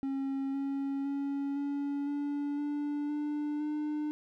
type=tone with pitch steps; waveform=triangle; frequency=271.6 / 275.6 / 279.6 / 283.6 / 287.8 / 291.9 / 296.2 / 300.5 Hz; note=C#4 / C#4 / C#4 / C#4 / D4 / D4 / D4 / D4; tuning=-35 / -10 / +15 / +40 / -35 / -10 / +15 / +40 cents; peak=-29 dBFS; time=0.03-4.11 s; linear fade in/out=0 ms; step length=510 ms; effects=none